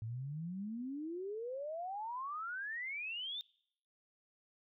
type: exponential sweep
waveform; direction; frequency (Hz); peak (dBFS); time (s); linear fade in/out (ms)
sine; up; 107.4 to 3672; -39; 0.02-3.41; 0
effects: noise-tail reverb RT60 0.7 s tail -24 dB re dry